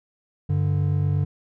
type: tone pair together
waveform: triangle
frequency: 97.44 / 146 Hz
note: G2 / D3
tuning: -10 / -10 cents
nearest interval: perfect fifth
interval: 700 cents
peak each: -20 / -20 dBFS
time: 0.49-1.25 s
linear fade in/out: 10 ms
effects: none